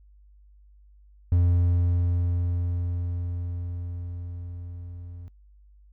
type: tone with level ramp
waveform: triangle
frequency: 87.6 Hz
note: F2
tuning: 6 cents sharp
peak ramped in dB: -15 to -36 dBFS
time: 1.32-5.28 s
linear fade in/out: 0 ms
effects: noise-tail reverb RT60 0.1 s tail -23 dB re dry + added 50 Hz sine -51 dBFS peak until 5.92 s